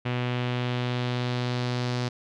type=tone with low-pass filter sweep; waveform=sawtooth; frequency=123.47 Hz; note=B2; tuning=in tune; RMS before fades=-28 dBFS; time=0.05-2.09 s; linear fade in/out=10 ms; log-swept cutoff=2800 to 4900 Hz; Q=2.1; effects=none